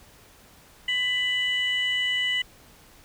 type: tone pair together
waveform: sine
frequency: 1993 / 2961 Hz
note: B6 / F#7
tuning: +15 / +1 cents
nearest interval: perfect fifth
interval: 686 cents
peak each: -24 dBFS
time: 0.88-2.42 s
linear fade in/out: 5 ms
effects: tanh soft clip ceiling -18 dBFS + pink hiss -53 dBFS RMS until 3.04 s